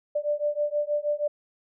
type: beating tone pair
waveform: sine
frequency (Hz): 587.3 / 593.6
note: D5 / D5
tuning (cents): 0 / +18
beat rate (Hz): 6.3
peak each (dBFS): -27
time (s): 0.15-1.28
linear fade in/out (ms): 10
effects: none